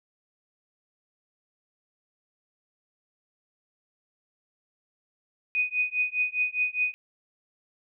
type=tone with tremolo; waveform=sine; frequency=2489 Hz; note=D#7; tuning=in tune; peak=-20 dBFS; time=5.55-6.94 s; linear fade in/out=0 ms; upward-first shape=triangle; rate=4.9 Hz; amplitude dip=100%; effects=none